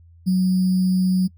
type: tone with sample-and-hold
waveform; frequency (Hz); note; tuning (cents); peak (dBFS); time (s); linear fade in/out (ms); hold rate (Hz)
sine; 185; F#3; 0; -15; 0.26-1.28; 20; 4900
effects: noise-tail reverb RT60 0.1 s tail -25 dB re dry + added 84 Hz sine -46 dBFS peak until 1.37 s